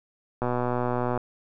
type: click train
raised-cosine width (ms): 1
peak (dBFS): -13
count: 94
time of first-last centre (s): 0.42-1.176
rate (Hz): 123
effects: none